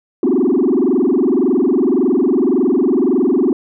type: tone with frequency modulation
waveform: sine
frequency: 313.6 Hz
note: D#4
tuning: 14 cents sharp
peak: -9 dBFS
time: 0.23-3.53 s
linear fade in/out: 2 ms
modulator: 21.8 Hz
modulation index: 3.6
effects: tanh soft clip ceiling -8 dBFS